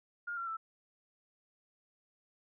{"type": "tone with pitch steps", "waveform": "sine", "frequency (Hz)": [1416, 1369.3, 1324.2], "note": ["F6", "F6", "E6"], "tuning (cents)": [23, -35, 7], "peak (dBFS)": -36, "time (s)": [0.27, 0.57], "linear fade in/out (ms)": 10, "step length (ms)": 100, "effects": []}